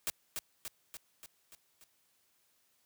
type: noise with echo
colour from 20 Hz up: white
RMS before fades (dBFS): -34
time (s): 0.07-0.1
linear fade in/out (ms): 0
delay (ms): 290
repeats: 6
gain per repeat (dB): -4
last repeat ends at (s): 1.84
effects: white hiss -73 dBFS RMS until 2.85 s + high-pass 60 Hz 12 dB/octave